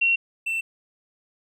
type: tone pair in turn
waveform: sine / triangle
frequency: 2733 / 2683 Hz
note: F7 / E7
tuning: -38 / +30 cents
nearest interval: unison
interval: 32 cents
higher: first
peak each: -17 / -22 dBFS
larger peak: first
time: 0.01-0.16 / 0.46-0.61 s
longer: neither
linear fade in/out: 10 ms
effects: none